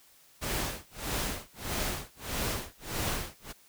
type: noise with tremolo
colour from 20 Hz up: pink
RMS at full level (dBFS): -31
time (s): 0.41-3.53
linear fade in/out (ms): 20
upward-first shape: sine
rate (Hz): 1.6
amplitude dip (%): 100
effects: white hiss -60 dBFS RMS until 3.68 s